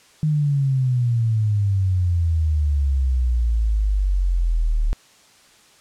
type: exponential sweep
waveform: sine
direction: down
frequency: 155.56 to 36.71 Hz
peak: -16 dBFS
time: 0.23-4.93 s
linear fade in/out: 0 ms
effects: white hiss -52 dBFS RMS until 5.8 s + low-pass 8000 Hz 12 dB/octave